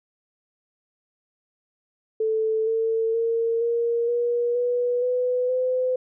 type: tone with pitch steps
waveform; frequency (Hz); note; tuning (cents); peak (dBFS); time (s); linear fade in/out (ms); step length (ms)
sine; 440 / 449.2 / 458.7 / 468.3 / 478.2 / 488.2 / 498.5 / 508.9; A4 / A4 / A#4 / A#4 / A#4 / B4 / B4 / C5; 0 / +36 / -28 / +8 / +44 / -20 / +16 / -48; -20; 2.2-5.96; 5; 470
effects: none